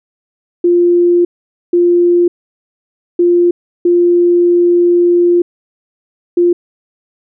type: tone bursts at uneven times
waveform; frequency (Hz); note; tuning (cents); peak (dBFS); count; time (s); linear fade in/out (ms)
sine; 349.2; F4; 0; -6; 5; 0.64-1.25 / 1.73-2.28 / 3.19-3.51 / 3.85-5.42 / 6.37-6.53; 5
effects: none